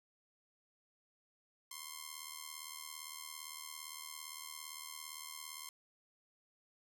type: ring-modulated tone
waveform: 5% pulse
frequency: 1057 Hz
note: C6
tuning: 17 cents sharp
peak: -31 dBFS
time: 1.71-5.69 s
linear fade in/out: 0 ms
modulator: 38.8 Hz
effects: none

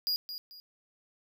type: tone with echo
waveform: square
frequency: 4864 Hz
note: D#8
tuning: 40 cents flat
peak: -28 dBFS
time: 0.07-0.16 s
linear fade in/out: 0 ms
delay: 220 ms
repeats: 2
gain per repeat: -10 dB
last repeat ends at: 0.6 s
effects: none

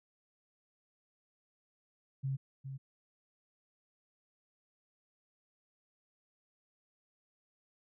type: tone with echo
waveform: sine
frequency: 135 Hz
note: C#3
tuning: 45 cents flat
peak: -32 dBFS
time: 2.23-2.37 s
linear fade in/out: 20 ms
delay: 410 ms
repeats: 1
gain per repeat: -8 dB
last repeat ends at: 2.78 s
effects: none

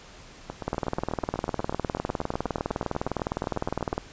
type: two click trains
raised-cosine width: 1 ms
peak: -12 / -18 dBFS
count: 66 / 29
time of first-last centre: 0.68-3.979 / 0.5-3.931 s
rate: 19.7 / 8.16 Hz
effects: pink hiss -48 dBFS RMS until 4.12 s + resampled to 16000 Hz

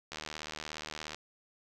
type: click train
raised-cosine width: 0.2 ms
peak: -22 dBFS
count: 80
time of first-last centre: 0.12-1.146 s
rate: 77 Hz
effects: none

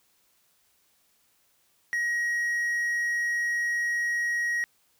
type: tone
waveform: triangle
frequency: 1895 Hz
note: A#6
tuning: 28 cents sharp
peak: -23 dBFS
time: 1.93-4.64 s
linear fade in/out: 0 ms
effects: white hiss -67 dBFS RMS until 4.99 s

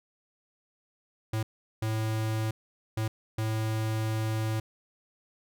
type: tone bursts at uneven times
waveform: square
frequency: 110 Hz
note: A2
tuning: in tune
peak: -28 dBFS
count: 4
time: 1.33-1.43 / 1.82-2.51 / 2.97-3.08 / 3.38-4.6 s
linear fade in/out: 5 ms
effects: none

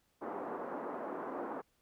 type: band-pass noise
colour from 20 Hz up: pink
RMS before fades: -41 dBFS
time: 0.21-1.62 s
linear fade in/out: 20 ms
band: 270 to 1200 Hz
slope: 24 dB/octave
effects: pink hiss -75 dBFS RMS until 1.81 s

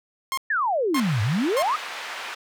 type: tone bursts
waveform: sawtooth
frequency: 1066 Hz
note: C6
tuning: 32 cents sharp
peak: -20 dBFS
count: 3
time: 0.32-1.622 s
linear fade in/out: 0 ms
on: 54 ms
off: 570 ms
type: exponential two-way sweep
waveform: sine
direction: down then up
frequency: 1829 to 98.7 to 1305 Hz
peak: -20 dBFS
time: 0.5-1.76 s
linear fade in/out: 5 ms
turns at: 1.22 s
type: band-pass noise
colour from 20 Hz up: white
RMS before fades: -34 dBFS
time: 0.95-2.35 s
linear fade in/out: 10 ms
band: 740 to 2400 Hz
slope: 12 dB/octave
effects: none

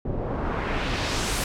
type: noise with low-pass filter sweep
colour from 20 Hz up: pink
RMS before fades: -27 dBFS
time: 0.05-1.44 s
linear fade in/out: 2 ms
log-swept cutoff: 430 to 12000 Hz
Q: 1.1
effects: none

